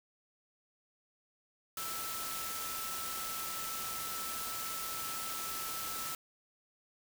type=tone in noise; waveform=sine; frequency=1318.5 Hz; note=E6; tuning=in tune; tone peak=-43 dBFS; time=1.77-6.15 s; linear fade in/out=2 ms; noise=white; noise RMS=-40 dBFS; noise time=1.77-6.15 s; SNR=-6 dB; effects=none